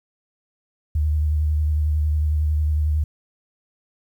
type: tone with vibrato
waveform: sine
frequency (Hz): 76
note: D#2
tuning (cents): -40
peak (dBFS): -17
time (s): 0.95-3.04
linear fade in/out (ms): 5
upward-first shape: triangle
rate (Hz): 11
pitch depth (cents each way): 40
effects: 9-bit